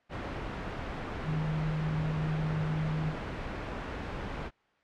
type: tone in noise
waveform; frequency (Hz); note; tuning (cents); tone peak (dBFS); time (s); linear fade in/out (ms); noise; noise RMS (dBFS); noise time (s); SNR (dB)
sine; 155.56; D#3; 0; -29; 1.24-3.14; 50; pink; -36; 0.09-4.51; +4
effects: white hiss -67 dBFS RMS until 4.83 s + low-pass 2000 Hz 12 dB/octave